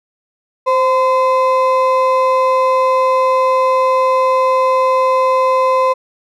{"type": "ring-modulated tone", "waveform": "triangle", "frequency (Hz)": 773, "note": "G5", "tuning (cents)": -24, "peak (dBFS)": -5, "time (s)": [0.66, 5.94], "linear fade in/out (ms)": 20, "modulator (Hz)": 251, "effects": []}